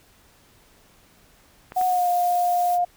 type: clicks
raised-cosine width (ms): 0.5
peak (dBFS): -22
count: 2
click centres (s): 1.721 / 1.813
type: noise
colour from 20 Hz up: blue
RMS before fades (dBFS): -37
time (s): 1.74-2.79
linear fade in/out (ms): 50
type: tone with pitch glide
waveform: sine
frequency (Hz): 735 to 708.3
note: F#5 to F5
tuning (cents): -12 to +24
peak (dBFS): -18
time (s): 1.76-2.85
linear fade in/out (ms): 10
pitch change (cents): -64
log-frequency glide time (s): 1.86-2.07
effects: pink hiss -56 dBFS RMS until 2.96 s